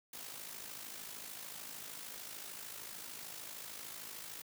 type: noise with amplitude modulation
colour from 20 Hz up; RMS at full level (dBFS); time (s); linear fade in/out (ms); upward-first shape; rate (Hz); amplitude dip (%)
white; -45; 0.13-4.42; 5; sine; 53.3; 55
effects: high-pass 100 Hz 12 dB/octave